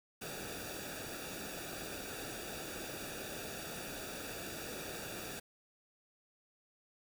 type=noise with comb filter; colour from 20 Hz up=pink; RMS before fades=-44 dBFS; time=0.21-5.4 s; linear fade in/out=10 ms; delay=0.96 ms; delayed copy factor=-0.75; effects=none